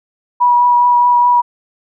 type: tone with vibrato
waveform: sine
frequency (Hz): 971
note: B5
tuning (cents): -30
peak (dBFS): -7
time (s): 0.4-1.42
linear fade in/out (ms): 20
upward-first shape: triangle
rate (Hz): 4.8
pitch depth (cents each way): 15
effects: none